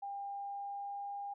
sine tone with pitch glide, 800 to 805.6 Hz, G5 to G5, +35 to +47 cents, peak -39 dBFS, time 0.02-1.34 s, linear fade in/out 10 ms, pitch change +12 cents, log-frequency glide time 0.26-1.13 s, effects none

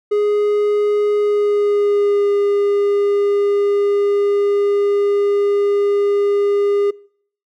triangle tone with pitch glide, 415.3 to 405.6 Hz, G#4 to G#4, 0 to -41 cents, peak -11 dBFS, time 0.11-6.91 s, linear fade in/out 10 ms, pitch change -41 cents, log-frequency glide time 1.17-2.3 s, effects noise-tail reverb RT60 0.6 s tail -24 dB re dry

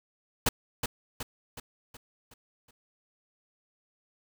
pink noise with echo, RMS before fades -24 dBFS, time 0.46-0.49 s, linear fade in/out 5 ms, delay 370 ms, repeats 6, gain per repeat -6 dB, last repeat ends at 2.71 s, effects none

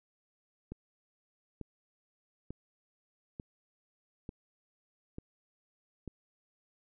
click train, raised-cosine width 3 ms, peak -28 dBFS, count 7, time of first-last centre 0.72-6.077 s, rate 1.12 Hz, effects none

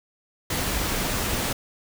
pink noise, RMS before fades -26 dBFS, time 0.5-1.53 s, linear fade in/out 5 ms, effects none

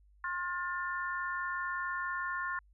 harmonic tone, 355.4 Hz, F4, 30 cents sharp, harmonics 3 / 4 / 5, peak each -37 / -38 / -38 dBFS, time 0.24-2.59 s, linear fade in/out 2 ms, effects added 50 Hz sine -60 dBFS peak until 2.73 s

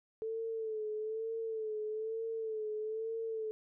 sine tone with vibrato, 439.8 Hz, A4, 1 cent flat, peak -35 dBFS, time 0.22-3.51 s, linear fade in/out 0 ms, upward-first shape sine, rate 1.1 Hz, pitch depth 50 cents each way, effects none

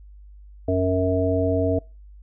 harmonic tone, 92.5 Hz, F#2, in tune, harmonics 1 / 3 / 5 / 7, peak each -24 / -24 / -24 / -24 dBFS, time 0.68-1.79 s, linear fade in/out 5 ms, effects noise-tail reverb RT60 0.3 s tail -24 dB re dry + added 50 Hz sine -42 dBFS peak until 2.22 s

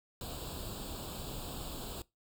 pink noise with comb filter, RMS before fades -42 dBFS, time 0.21-2.02 s, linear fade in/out 2 ms, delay 0.25 ms, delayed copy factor +0.85, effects noise-tail reverb RT60 0.2 s tail -21 dB re dry

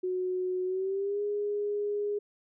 sine tone with pitch glide, 367.3 to 412.3 Hz, F#4 to G#4, -13 to -13 cents, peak -28 dBFS, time 0.03-2.19 s, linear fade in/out 10 ms, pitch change +200 cents, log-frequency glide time 0.65-1.22 s, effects none

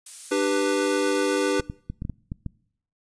violet noise, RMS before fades -34 dBFS, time 0.06-1.53 s, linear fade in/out 5 ms
square chord, G major, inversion second, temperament equal with one note detuned, 297.9 / 392 / 493.9 Hz, D4 / G4 / B4, +25 / 0 / 0 cents, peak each -26 dBFS, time 0.31-1.61 s, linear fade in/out 10 ms
clicks, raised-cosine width 5 ms, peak -18 dBFS, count 8, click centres 1.598 / 1.699 / 1.9 / 2.021 / 2.051 / 2.097 / 2.319 / 2.463 s
effects noise-tail reverb RT60 0.7 s tail -24 dB re dry + resampled to 22050 Hz

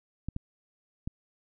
clicks, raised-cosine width 5 ms, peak -21 dBFS, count 3, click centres 0.286 / 0.364 / 1.075 s, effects none

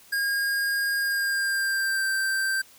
square tone with pitch glide, 1624 to 1566 Hz, G#6 to G6, -39 to -2 cents, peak -24 dBFS, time 0.12-2.62 s, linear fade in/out 10 ms, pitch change -63 cents, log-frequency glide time 0.99-2.07 s, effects white hiss -53 dBFS RMS until 2.78 s

